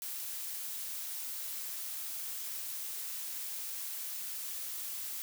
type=noise; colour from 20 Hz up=blue; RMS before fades=-40 dBFS; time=0.02-5.22 s; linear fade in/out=0 ms; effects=none